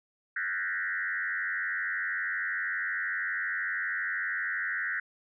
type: tone with frequency modulation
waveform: sine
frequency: 1700 Hz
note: G#6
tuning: 40 cents sharp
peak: -29 dBFS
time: 0.36-5 s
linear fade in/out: 5 ms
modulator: 92.7 Hz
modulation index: 2.8
effects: none